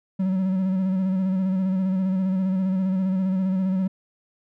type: tone with vibrato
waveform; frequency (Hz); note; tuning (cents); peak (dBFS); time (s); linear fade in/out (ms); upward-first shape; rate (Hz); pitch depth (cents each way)
triangle; 188.5; F#3; +32; -18; 0.19-3.88; 10; square; 15; 30
effects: none